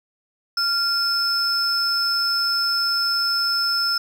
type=tone pair together; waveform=sine; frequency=1389 / 5244 Hz; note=F6 / E8; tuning=-10 / -10 cents; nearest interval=octave + major seventh; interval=2300 cents; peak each=-22 / -18 dBFS; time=0.57-3.98 s; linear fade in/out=5 ms; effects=tanh soft clip ceiling -15 dBFS + 9-bit